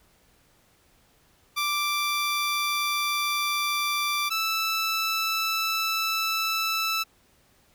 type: tone pair in turn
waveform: 15% pulse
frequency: 1174.7 / 1318.6 Hz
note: D6 / E6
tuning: 0 / 0 cents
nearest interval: major second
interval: 200 cents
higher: second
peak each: -18 dBFS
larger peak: neither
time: 1.56-4.3 / 4.3-7.04 s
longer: neither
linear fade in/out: 20 ms
effects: pink hiss -62 dBFS RMS until 7.74 s